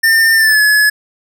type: tone with pitch glide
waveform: square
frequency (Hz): 1804 to 1702.7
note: A6 to G#6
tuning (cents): +43 to +43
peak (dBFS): -8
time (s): 0.03-0.9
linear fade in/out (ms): 10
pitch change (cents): -100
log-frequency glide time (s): 0.36-0.61
effects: none